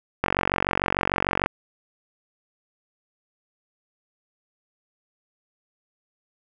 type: click train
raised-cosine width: 0.5 ms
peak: -5 dBFS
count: 58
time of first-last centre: 0.24-1.461 s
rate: 46.7 Hz
effects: none